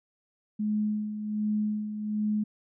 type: tone with tremolo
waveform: sine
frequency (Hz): 211.7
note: G#3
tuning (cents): +33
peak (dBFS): -24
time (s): 0.59-2.44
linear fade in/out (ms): 10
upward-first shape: sine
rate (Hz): 1.3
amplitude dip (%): 60
effects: none